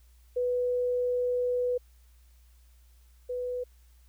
sine tone pair in turn, 493.9 / 495.8 Hz, B4 / B4, 0 / +7 cents, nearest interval unison, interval 7 cents, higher second, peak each -25 / -30 dBFS, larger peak first, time 0.36-1.78 / 3.29-3.64 s, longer first, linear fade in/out 10 ms, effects added 60 Hz sine -55 dBFS peak until 4.08 s + white hiss -68 dBFS RMS until 4.08 s

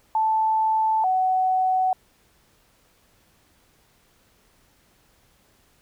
sine tone pair in turn, 878 / 747.7 Hz, A5 / F#5, -4 / +18 cents, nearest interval minor third, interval 278 cents, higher first, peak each -18 dBFS, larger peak neither, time 0.15-1.04 / 1.04-1.93 s, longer neither, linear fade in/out 2 ms, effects pink hiss -61 dBFS RMS until 5.81 s

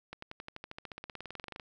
accelerating click train, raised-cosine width 0.3 ms, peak -26 dBFS, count 25, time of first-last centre 0.13-1.598 s, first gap 94 ms, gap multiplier 0.96, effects none

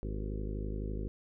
harmonic tone with a mistuned harmonic, 51.91 Hz, G#1, in tune, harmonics 1 / 2 / 3 / 4 / 5 / 6 / 7 / 8 / 9 / 10, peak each -36 / -42 / -46 / -45 / -47 / -49 / -47 / -49 / -50 / -56 dBFS, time 0.03-1.08 s, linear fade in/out 0 ms, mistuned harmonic 8, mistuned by -76 cents, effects none

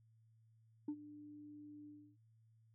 sine tone with ADSR envelope, 296.5 Hz, D4, 17 cents sharp, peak -35 dBFS, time 0.88-2.17 s, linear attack 5 ms, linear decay 66 ms, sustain -17 dB, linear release 300 ms, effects tanh soft clip ceiling -36 dBFS + added 112 Hz sine -67 dBFS peak until 2.74 s

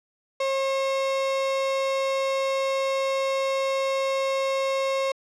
35% pulse tone, 539 Hz, C#5, 49 cents flat, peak -21 dBFS, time 0.4-5.12 s, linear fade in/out 5 ms, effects low-pass 6000 Hz 12 dB/octave

